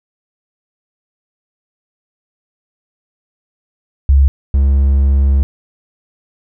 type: tone pair in turn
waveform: sine / triangle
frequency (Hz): 68.7 / 68.7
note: C#2 / C#2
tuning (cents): -15 / -15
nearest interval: unison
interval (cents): 0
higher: neither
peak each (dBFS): -5 / -6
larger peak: first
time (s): 4.09-4.28 / 4.54-5.43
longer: second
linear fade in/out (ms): 0
effects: none